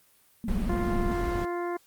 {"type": "tone with vibrato", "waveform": "sine", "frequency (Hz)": 207.7, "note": "G#3", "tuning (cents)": 0, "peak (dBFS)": -30, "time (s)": [0.44, 1.13], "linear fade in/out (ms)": 0, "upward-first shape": "triangle", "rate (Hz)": 14, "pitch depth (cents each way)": 290}
{"type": "noise", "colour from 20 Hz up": "brown", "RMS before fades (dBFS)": -30, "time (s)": [0.48, 1.45], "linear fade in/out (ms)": 2}
{"type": "harmonic tone", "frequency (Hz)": 349.2, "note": "F4", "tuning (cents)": 0, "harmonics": [1, 2, 3, 4, 5, 6], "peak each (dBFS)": [-30, -36, -37, -44, -44, -47], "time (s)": [0.69, 1.77], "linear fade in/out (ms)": 5}
{"effects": ["white hiss -62 dBFS RMS until 1.86 s", "Opus 32 kbps"]}